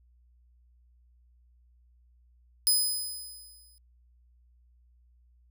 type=tone with exponential decay; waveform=10% pulse; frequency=5020 Hz; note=D#8; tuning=15 cents sharp; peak=-14 dBFS; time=2.67-3.78 s; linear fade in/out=0 ms; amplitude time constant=240 ms; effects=added 60 Hz sine -59 dBFS peak until 5.5 s